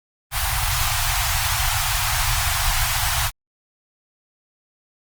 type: band-stop noise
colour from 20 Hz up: pink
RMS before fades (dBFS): -21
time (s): 0.31-3.31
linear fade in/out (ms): 50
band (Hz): 130 to 690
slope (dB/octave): 96
effects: Opus 24 kbps